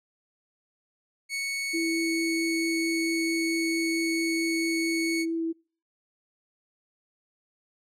sawtooth tone, 2217 Hz, C#7, in tune, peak -25 dBFS, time 1.29-5.26 s, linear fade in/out 50 ms
sine tone with vibrato, 329 Hz, E4, 3 cents flat, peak -26 dBFS, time 1.73-5.53 s, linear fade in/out 20 ms, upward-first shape triangle, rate 4.5 Hz, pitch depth 9 cents each way
effects noise-tail reverb RT60 0.4 s tail -26 dB re dry + low-pass 11000 Hz 12 dB/octave

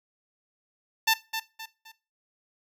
10% pulse tone with echo, 890 Hz, A5, 20 cents sharp, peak -11 dBFS, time 1.07-1.14 s, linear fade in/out 10 ms, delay 260 ms, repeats 3, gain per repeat -9 dB, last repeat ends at 1.92 s, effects noise-tail reverb RT60 0.3 s tail -19 dB re dry

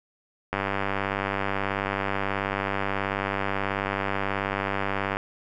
click train, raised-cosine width 0.5 ms, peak -11 dBFS, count 458, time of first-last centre 0.53-5.17 s, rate 98.5 Hz, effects none

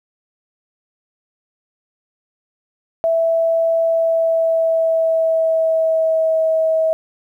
sine tone with pitch glide, 659 to 642.1 Hz, E5 to E5, -1 to -46 cents, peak -13 dBFS, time 3.04-6.93 s, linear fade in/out 0 ms, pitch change -45 cents, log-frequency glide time 3.84-6.41 s, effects 9-bit

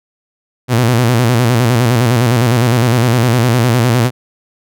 sawtooth tone with vibrato, 120 Hz, B2, 49 cents flat, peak -5 dBFS, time 0.68-4.11 s, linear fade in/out 50 ms, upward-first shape square, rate 9.8 Hz, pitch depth 87 cents each way, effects none

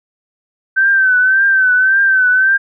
sine tone with vibrato, 1540 Hz, G6, 31 cents flat, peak -8 dBFS, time 0.76-2.58 s, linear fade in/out 20 ms, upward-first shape triangle, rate 1.8 Hz, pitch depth 69 cents each way, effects none

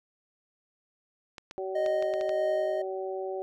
clicks, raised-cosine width 0.2 ms, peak -24 dBFS, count 7, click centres 1.382 / 1.511 / 1.862 / 2.025 / 2.138 / 2.211 / 2.293 s
harmonic tone, 189.8 Hz, F#3, 44 cents sharp, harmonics 2 / 3 / 4, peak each -33 / -37 / -39 dBFS, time 1.58-3.42 s, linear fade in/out 0 ms
triangle tone with tremolo, 620 Hz, D#5, 6 cents flat, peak -23 dBFS, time 1.75-2.82 s, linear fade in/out 5 ms, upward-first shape sine, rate 1.7 Hz, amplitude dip 35%
effects none

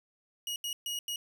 sawtooth tone bursts at uneven times, 2891 Hz, F#7, 41 cents flat, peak -30 dBFS, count 4, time 0.47-0.56 / 0.64-0.73 / 0.86-0.99 / 1.08-1.16 s, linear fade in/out 2 ms, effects 12-bit

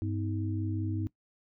sine tone cluster, 100.1 / 252.7 / 317.8 Hz, G2 / B3 / D#4, +37 / +40 / +37 cents, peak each -31 / -39 / -36 dBFS, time 0.02-1.07 s, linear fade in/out 0 ms, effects noise-tail reverb RT60 0.1 s tail -19 dB re dry

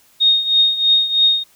sine tone with tremolo, 3712 Hz, A#7, 8 cents flat, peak -8 dBFS, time 0.2-1.44 s, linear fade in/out 20 ms, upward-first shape triangle, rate 3.1 Hz, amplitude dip 80%, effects white hiss -53 dBFS RMS until 1.55 s

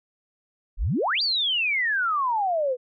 sine exponential two-way sweep, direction up then down, 31.55 to 4779 to 482.6 Hz, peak -21 dBFS, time 0.77-2.77 s, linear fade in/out 50 ms, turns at 1.22 s, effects none

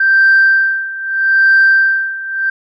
sine tone with tremolo, 1568 Hz, G6, in tune, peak -4 dBFS, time 0-2.5 s, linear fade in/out 5 ms, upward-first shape sine, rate 0.79 Hz, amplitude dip 85%, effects tanh soft clip ceiling -2 dBFS

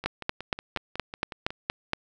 two click trains, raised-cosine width 0.3 ms, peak -9 / -20 dBFS, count 9 / 9, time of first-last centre 0.06-1.934 / 0.04-1.505 s, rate 4.27 / 5.46 Hz, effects none

